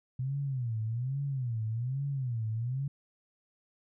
sine tone with vibrato, 124.4 Hz, B2, 13 cents sharp, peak -30 dBFS, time 0.19-2.88 s, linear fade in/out 5 ms, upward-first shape sine, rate 1.2 Hz, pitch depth 220 cents each way, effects none

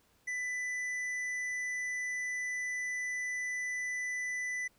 sine tone with hard clipping, 1992 Hz, B6, 14 cents sharp, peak -35 dBFS, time 0.27-4.68 s, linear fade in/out 10 ms, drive 7 dB, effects pink hiss -69 dBFS RMS until 4.78 s

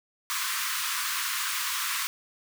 pink high-pass noise, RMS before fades -30 dBFS, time 0.3-2.07 s, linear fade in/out 0 ms, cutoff 1000 Hz, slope 96 dB/octave, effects none

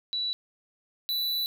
sine / square tone pair in turn, 3941 / 3966 Hz, B7 / B7, -4 / +7 cents, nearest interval unison, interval 11 cents, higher second, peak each -27 dBFS, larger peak neither, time 0.13-0.33 / 1.09-1.46 s, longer second, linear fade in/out 0 ms, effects none

